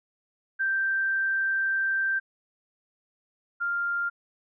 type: tone pair in turn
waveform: sine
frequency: 1568 / 1396.9 Hz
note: G6 / F6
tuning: 0 / 0 cents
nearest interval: major second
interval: 200 cents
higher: first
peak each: -23 / -25 dBFS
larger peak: first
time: 0.59-2.2 / 3.6-4.1 s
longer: first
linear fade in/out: 20 ms
effects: none